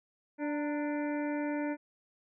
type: harmonic tone with a mistuned harmonic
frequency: 293.7 Hz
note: D4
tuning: in tune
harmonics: 1 / 2 / 3 / 5 / 6 / 7 / 8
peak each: -32 / -38 / -42 / -46 / -48 / -49 / -50 dBFS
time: 0.38-1.77 s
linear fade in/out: 50 ms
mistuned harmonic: 3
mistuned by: +53 cents
effects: none